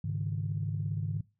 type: chord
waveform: sine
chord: Ab suspended fourth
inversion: none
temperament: equal with one note detuned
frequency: 103.17 / 138.59 / 155.56 Hz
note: Ab2 / Db3 / Eb3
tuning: -11 / 0 / 0 cents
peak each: -33 / -36 / -34 dBFS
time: 0.04-1.21 s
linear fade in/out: 5 ms
effects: noise-tail reverb RT60 0.3 s tail -22 dB re dry + tanh soft clip ceiling -21 dBFS